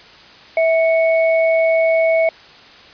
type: tone pair together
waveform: sine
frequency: 652.7 / 2217 Hz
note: E5 / C#7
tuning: -17 / 0 cents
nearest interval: octave + major sixth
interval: 2117 cents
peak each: -12 / -21 dBFS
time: 0.57-2.29 s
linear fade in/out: 2 ms
effects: white hiss -42 dBFS RMS until 2.93 s + resampled to 11025 Hz